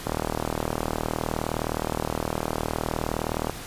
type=click train; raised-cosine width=1 ms; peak=-11 dBFS; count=136; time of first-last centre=0.07-3.496 s; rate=39.4 Hz; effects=pink hiss -38 dBFS RMS until 3.66 s + resampled to 32000 Hz